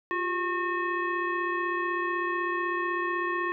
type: tone with frequency modulation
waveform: sine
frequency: 1086 Hz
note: C#6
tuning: 36 cents flat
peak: -26 dBFS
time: 0.11-3.52 s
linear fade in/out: 0 ms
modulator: 736 Hz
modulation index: 1.3
effects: none